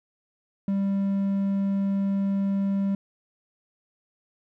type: tone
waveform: triangle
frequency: 196.9 Hz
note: G3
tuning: 8 cents sharp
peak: -20 dBFS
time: 0.68-2.95 s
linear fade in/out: 2 ms
effects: none